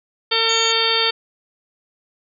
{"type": "harmonic tone", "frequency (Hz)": 452.7, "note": "A4", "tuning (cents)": 49, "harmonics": [1, 2, 3, 4, 5, 6, 7, 8, 10], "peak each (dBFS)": [-24, -28, -25, -28, -27, -28, -22, -22, -22], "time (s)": [0.31, 1.11], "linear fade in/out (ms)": 10}
{"type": "tone", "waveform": "sine", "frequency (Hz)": 6760, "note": "G#8", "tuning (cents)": 30, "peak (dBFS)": -25, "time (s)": [0.49, 0.72], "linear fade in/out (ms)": 5}
{"effects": []}